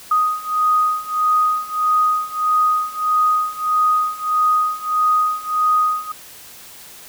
sine beating tone pair, 1244.5 / 1246.1 Hz, D#6 / D#6, 0 / +2 cents, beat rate 1.6 Hz, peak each -19 / -17 dBFS, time 0.11-6.12 s, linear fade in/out 5 ms, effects white hiss -40 dBFS RMS until 7.08 s

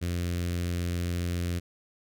sawtooth tone with notch filter, 87.31 Hz, F2, in tune, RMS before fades -30 dBFS, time 0.01-1.6 s, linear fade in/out 20 ms, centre 880 Hz, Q 0.68, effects none

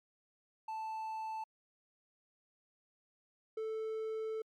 triangle tone pair in turn, 880 / 440 Hz, A5 / A4, 0 / 0 cents, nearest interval octave, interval 1200 cents, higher first, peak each -36 / -34 dBFS, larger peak second, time 0.68-1.44 / 3.57-4.42 s, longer second, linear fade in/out 5 ms, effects MP3 96 kbps

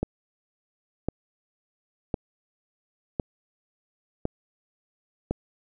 click train, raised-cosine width 2 ms, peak -12 dBFS, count 6, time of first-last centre 0.03-5.31 s, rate 0.947 Hz, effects none

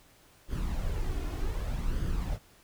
brown noise with flanger, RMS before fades -31 dBFS, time 0.48-2.39 s, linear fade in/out 50 ms, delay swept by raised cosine 0.61 to 2.81 ms, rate 0.65 Hz, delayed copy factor +0.55, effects pink hiss -60 dBFS RMS until 2.63 s

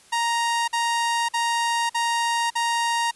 sawtooth tone bursts, 934 Hz, A#5, 3 cents sharp, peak -17 dBFS, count 5, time 0.12-3.112 s, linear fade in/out 10 ms, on 560 ms, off 48 ms, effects white hiss -53 dBFS RMS until 3.15 s + resampled to 24000 Hz

